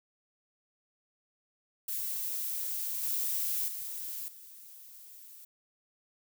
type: noise with level steps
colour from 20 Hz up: violet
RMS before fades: -35 / -32 / -39 / -51 dBFS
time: 1.88-5.45 s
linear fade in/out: 5 ms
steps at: 3.03 / 3.68 / 4.28 s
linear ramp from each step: 2 ms
effects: none